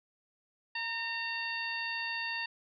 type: harmonic tone with a mistuned harmonic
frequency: 914 Hz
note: A#5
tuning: 34 cents flat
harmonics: 1 / 2 / 3 / 4 / 5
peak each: -42 / -37 / -38 / -46 / -42 dBFS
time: 0.75-2.46 s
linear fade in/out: 5 ms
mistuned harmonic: 1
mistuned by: +32 cents
effects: none